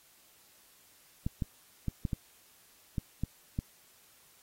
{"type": "clicks", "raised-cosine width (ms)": 5, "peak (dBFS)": -19, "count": 8, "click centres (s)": [1.265, 1.422, 1.883, 2.052, 2.132, 2.982, 3.236, 3.589], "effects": ["white hiss -62 dBFS RMS until 4.42 s", "AAC 48 kbps"]}